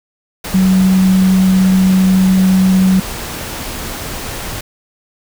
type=tone in noise; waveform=sine; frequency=187.8 Hz; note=F#3; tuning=26 cents sharp; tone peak=-7 dBFS; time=0.54-3 s; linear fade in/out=5 ms; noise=pink; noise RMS=-24 dBFS; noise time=0.44-4.61 s; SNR=+14 dB; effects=none